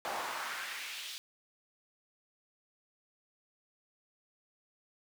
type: noise with high-pass filter sweep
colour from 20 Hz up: brown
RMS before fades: -40 dBFS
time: 0.05-1.18 s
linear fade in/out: 0 ms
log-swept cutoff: 730 to 3700 Hz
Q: 1.7
effects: none